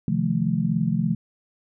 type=chord; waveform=sine; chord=F dominant seventh; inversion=second; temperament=just; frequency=130.96 / 157.15 / 174.61 / 218.3 Hz; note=C3 / Eb3 / F3 / A3; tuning=+2 / +18 / 0 / -13 cents; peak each=-28 / -26 / -24 / -25 dBFS; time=0.08-1.15 s; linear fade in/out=2 ms; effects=none